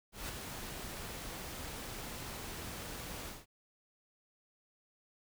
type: noise with ADSR envelope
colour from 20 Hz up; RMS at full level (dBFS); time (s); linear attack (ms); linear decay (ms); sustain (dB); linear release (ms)
pink; -39; 0.12-3.46; 170; 6; -5; 190
effects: none